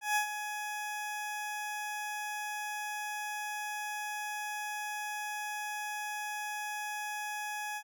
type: tone with ADSR envelope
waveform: 20% pulse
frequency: 840 Hz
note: G#5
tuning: 19 cents sharp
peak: -21 dBFS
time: 0.01-7.83 s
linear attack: 150 ms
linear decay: 100 ms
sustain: -10 dB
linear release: 62 ms
effects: none